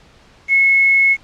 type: tone with quantisation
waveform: sine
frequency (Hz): 2184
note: C#7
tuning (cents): -26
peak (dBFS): -9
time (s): 0.48-1.17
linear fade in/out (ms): 50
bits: 6
effects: pink hiss -48 dBFS RMS until 1.23 s + low-pass 5000 Hz 12 dB/octave